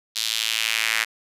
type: tone with high-pass filter sweep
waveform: square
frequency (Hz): 55.8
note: A1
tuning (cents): +25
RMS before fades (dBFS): -24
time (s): 0.15-1.05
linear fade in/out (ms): 20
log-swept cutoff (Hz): 4000 to 1900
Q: 2.2
effects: resampled to 32000 Hz